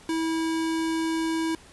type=tone; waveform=square; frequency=324.7 Hz; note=E4; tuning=26 cents flat; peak=-25 dBFS; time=0.09-1.55 s; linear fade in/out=2 ms; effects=pink hiss -51 dBFS RMS until 1.72 s + resampled to 24000 Hz